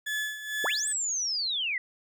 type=tone with tremolo; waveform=35% pulse; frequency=1719 Hz; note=A6; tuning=41 cents flat; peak=-26 dBFS; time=0.06-0.93 s; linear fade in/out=10 ms; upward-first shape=sine; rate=2.2 Hz; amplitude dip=70%
type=linear two-way sweep; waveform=sine; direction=up then down; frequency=307.8 to 8300 to 1924 Hz; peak=-27 dBFS; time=0.64-1.78 s; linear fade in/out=2 ms; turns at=0.88 s
effects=none